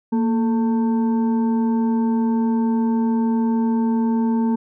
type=tone with frequency modulation; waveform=sine; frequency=230.3 Hz; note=A#3; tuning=21 cents flat; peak=-16 dBFS; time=0.12-4.56 s; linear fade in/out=10 ms; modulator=668 Hz; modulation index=0.45; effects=none